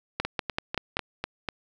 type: two click trains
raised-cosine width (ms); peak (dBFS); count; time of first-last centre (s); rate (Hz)
0.3; -13 / -10; 6 / 5; 0.25-1.488 / 0.2-0.969; 4.04 / 5.2
effects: none